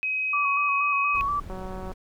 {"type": "tone", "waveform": "sine", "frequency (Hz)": 2533, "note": "D#7", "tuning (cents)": 30, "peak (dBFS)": -24, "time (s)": [0.03, 1.21], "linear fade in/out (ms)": 0}
{"type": "tone with vibrato", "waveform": "sine", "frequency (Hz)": 1138, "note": "C#6", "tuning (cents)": 45, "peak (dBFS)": -23, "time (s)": [0.33, 1.4], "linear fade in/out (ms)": 5, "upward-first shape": "square", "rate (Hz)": 4.2, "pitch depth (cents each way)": 33}
{"type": "noise", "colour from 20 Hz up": "brown", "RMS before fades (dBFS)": -38, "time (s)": [1.14, 1.94], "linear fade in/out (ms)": 10}
{"type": "click train", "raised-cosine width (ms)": 1, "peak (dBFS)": -25, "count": 79, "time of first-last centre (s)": [1.5, 1.917], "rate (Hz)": 187}
{"effects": []}